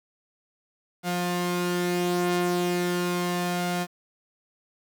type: tone pair together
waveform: sawtooth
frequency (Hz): 176.91 / 354.2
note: F3 / F4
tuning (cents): +23 / +24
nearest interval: octave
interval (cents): 1201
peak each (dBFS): -23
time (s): 1.03-3.87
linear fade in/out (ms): 50
effects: 9-bit